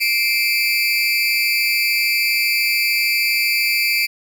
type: tone with amplitude modulation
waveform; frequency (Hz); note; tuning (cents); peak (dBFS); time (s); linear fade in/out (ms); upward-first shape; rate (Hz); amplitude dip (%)
30% pulse; 2348; D7; -1; -9; 0-4.07; 20; sine; 233; 95
effects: none